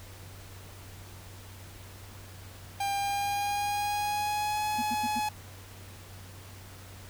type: tone with pitch glide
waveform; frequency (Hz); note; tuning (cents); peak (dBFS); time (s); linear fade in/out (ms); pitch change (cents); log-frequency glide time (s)
45% pulse; 798 to 845.5; G5 to G#5; +31 to +31; -28; 2.8-5.29; 5; +100; 2.92-4.67
type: tone bursts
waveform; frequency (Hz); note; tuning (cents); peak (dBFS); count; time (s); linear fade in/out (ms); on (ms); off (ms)
sine; 237; A#3; +29; -32; 4; 4.78-5.197; 10; 42; 83
effects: added 95 Hz sine -47 dBFS peak until 7.09 s + pink hiss -50 dBFS RMS until 7.09 s